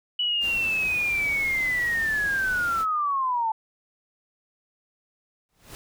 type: linear sweep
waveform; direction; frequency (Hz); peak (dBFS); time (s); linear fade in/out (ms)
sine; down; 2960 to 869; -22; 0.19-3.52; 5
type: noise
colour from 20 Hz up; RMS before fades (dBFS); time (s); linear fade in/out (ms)
pink; -39; 0.4-2.86; 50
type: noise with exponential growth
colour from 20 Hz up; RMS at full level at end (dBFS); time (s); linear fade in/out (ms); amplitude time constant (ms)
pink; -38; 5.49-5.75; 0; 55
effects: none